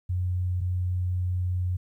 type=tone pair in turn; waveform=sine; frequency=90.5 / 90.5 Hz; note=F#2 / F#2; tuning=-38 / -38 cents; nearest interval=unison; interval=0 cents; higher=neither; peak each=-24 / -24 dBFS; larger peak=neither; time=0.09-0.61 / 0.61-1.77 s; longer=second; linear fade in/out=10 ms; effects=11-bit